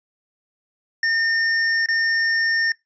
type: tone with dropouts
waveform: square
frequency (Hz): 1819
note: A#6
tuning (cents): -43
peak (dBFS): -18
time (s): 1.03-2.72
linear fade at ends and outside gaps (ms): 2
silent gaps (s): 1.86-1.886
effects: noise-tail reverb RT60 0.2 s tail -25 dB re dry + resampled to 16000 Hz